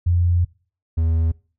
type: tone pair in turn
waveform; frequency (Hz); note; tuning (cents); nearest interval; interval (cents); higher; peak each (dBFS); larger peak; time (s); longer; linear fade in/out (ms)
sine / triangle; 87.31 / 81.46; F2 / E2; 0 / -20; minor second; 120; first; -14; neither; 0.06-0.45 / 0.97-1.32; first; 10
effects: noise-tail reverb RT60 0.4 s tail -23 dB re dry